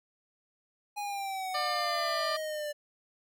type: exponential sweep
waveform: square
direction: down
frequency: 830.6 to 587.3 Hz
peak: -34 dBFS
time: 0.96-2.73 s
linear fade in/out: 20 ms
type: harmonic tone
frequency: 597 Hz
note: D5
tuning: 28 cents sharp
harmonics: 1 / 2 / 3 / 4 / 5 / 6 / 7 / 8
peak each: -38 / -33 / -38 / -47 / -43 / -49 / -40 / -38 dBFS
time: 1.54-2.37 s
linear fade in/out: 10 ms
effects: none